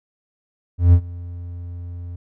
triangle tone with ADSR envelope, 87.31 Hz, F2, in tune, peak -4 dBFS, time 0.78-2.16 s, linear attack 150 ms, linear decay 73 ms, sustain -23 dB, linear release 5 ms, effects none

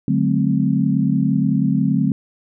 sine chord, D dominant seventh, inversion none, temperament equal with one note detuned, 146.83 / 185 / 215.5 / 261.6 Hz, D3 / F#3 / A3 / C4, 0 / 0 / -36 / 0 cents, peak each -20 dBFS, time 0.08-2.12 s, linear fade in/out 2 ms, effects none

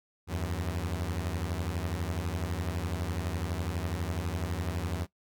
sawtooth beating tone pair, 80.5 / 92.5 Hz, E2 / F#2, -41 / 0 cents, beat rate 12 Hz, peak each -30 dBFS, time 0.27-5.07 s, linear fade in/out 50 ms, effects noise-tail reverb RT60 0.1 s tail -18 dB re dry

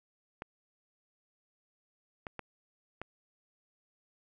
clicks, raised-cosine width 0.5 ms, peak -24 dBFS, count 4, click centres 0.421 / 2.268 / 2.393 / 3.016 s, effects none

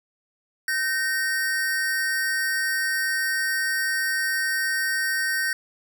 square tone pair together, 1539 / 1849.6 Hz, G6 / A#6, -32 / -14 cents, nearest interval minor third, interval 318 cents, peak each -26 dBFS, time 0.68-5.53 s, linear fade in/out 2 ms, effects none

